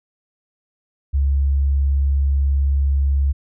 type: tone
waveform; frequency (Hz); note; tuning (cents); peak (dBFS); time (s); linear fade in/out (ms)
sine; 69.3; C#2; 0; -14; 1.13-3.33; 20
effects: none